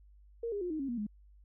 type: tone with pitch steps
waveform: sine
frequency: 464.7 / 406.9 / 356.3 / 311.9 / 273.1 / 239.2 / 209.4 Hz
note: A#4 / G#4 / F4 / D#4 / C#4 / A#3 / G#3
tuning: -5 / -35 / +35 / +4 / -26 / +45 / +15 cents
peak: -33 dBFS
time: 0.43-1.067 s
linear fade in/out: 5 ms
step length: 91 ms
effects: added 50 Hz sine -56 dBFS peak until 1.44 s